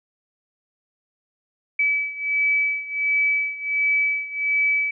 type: beating tone pair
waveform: sine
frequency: 2294 / 2295.4 Hz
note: D7 / D7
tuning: -41 / -40 cents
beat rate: 1.4 Hz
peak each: -21 / -24 dBFS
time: 1.79-4.91 s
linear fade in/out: 5 ms
effects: none